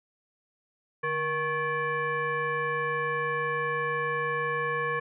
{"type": "tone with frequency modulation", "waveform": "sine", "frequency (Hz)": 1099, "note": "C#6", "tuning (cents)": -15, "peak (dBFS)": -26, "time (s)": [1.03, 5], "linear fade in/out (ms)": 10, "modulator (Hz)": 624, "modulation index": 1.4, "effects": []}